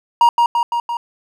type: tone with echo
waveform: triangle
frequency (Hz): 945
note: A#5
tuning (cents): +23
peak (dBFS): -5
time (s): 0.21-0.29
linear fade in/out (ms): 2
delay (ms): 170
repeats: 4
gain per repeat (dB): -3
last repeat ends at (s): 0.97
effects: none